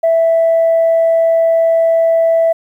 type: tone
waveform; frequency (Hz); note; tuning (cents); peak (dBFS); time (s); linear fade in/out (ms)
sine; 659.3; E5; 0; -7; 0.03-2.53; 10
effects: tanh soft clip ceiling -5 dBFS + 8-bit